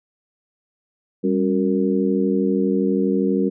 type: harmonic tone with a mistuned harmonic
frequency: 92.5 Hz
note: F#2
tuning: in tune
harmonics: 2 / 3 / 4 / 5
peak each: -20 / -22 / -23 / -24 dBFS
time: 1.23-3.5 s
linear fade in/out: 20 ms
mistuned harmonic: 2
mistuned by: +110 cents
effects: none